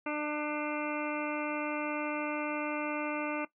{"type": "harmonic tone", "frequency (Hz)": 299, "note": "D4", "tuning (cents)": 31, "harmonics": [1, 2, 3, 4, 5, 7, 8, 9], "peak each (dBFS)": [-35, -38, -40, -41, -42, -43, -44, -45], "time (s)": [0.06, 3.45], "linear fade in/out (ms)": 5, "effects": ["noise-tail reverb RT60 0.1 s tail -17 dB re dry"]}